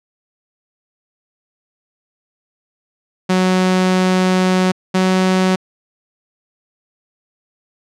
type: tone pair in turn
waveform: sawtooth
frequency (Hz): 185 / 186.5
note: F#3 / F#3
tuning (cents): 0 / +14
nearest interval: unison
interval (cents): 14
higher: second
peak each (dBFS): -8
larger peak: neither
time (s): 3.29-4.72 / 4.94-5.56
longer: first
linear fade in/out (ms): 10
effects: low-pass 7000 Hz 12 dB/octave